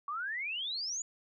sine exponential sweep, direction up, 1117 to 7040 Hz, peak -34 dBFS, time 0.08-1.02 s, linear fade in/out 2 ms, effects none

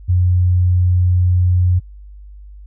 sine tone, 90 Hz, F#2, 47 cents flat, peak -10 dBFS, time 0.08-1.8 s, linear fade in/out 20 ms, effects added 50 Hz sine -34 dBFS peak until 2.66 s

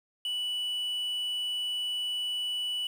triangle tone with quantisation, 2960 Hz, F#7, in tune, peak -28 dBFS, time 0.25-2.87 s, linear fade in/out 2 ms, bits 9, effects none

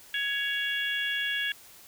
harmonic tone with a mistuned harmonic, 557 Hz, C#5, 8 cents sharp, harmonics 3 / 4 / 5 / 6, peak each -30 / -37 / -34 / -33 dBFS, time 0.14-1.52 s, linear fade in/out 2 ms, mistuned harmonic 4, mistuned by +17 cents, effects white hiss -52 dBFS RMS until 1.87 s

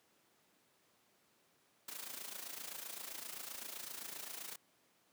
white noise with amplitude modulation, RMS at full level -44 dBFS, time 1.88-4.56 s, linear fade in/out 5 ms, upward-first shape sine, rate 27.7 Hz, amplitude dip 70%, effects pink hiss -72 dBFS RMS until 5.12 s + high-pass 200 Hz 12 dB/octave

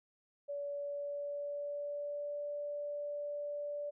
sine tone with pitch glide, 572 to 582.7 Hz, D5 to D5, -46 to -14 cents, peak -37 dBFS, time 0.48-3.91 s, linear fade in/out 20 ms, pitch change +32 cents, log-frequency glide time 0.69-2.43 s, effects none

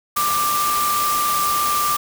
sine tone in noise, 1183 Hz, D6, 12 cents sharp, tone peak -18 dBFS, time 0.16-1.97 s, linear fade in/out 10 ms, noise white, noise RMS -24 dBFS, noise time 0.16-1.97 s, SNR +3 dB, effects none

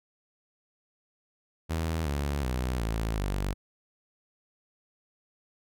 sawtooth tone with pitch steps, 81 / 71.33 / 62.82 / 55.32 / 48.72 Hz, E2 / D2 / B1 / A1 / G1, -30 / -50 / +30 / +10 / -10 cents, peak -24 dBFS, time 1.69-3.54 s, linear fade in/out 20 ms, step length 370 ms, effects none

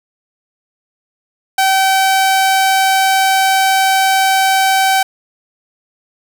sawtooth tone, 769 Hz, G5, 33 cents flat, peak -6 dBFS, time 1.58-5.03 s, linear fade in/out 5 ms, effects 8-bit

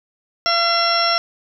harmonic tone with a mistuned harmonic, 681 Hz, F5, 44 cents flat, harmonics 1 / 2 / 3 / 4 / 5 / 6 / 8, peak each -21 / -20 / -26 / -28 / -28 / -28 / -19 dBFS, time 0.46-1.18 s, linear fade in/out 0 ms, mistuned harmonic 5, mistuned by -37 cents, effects none

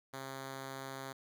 5% pulse tone, 134.4 Hz, C3, 47 cents sharp, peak -31 dBFS, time 0.13-1.13 s, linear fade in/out 10 ms, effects none

